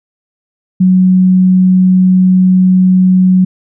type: tone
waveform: sine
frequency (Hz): 185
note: F#3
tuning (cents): 0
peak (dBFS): -4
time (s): 0.8-3.45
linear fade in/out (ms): 10
effects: none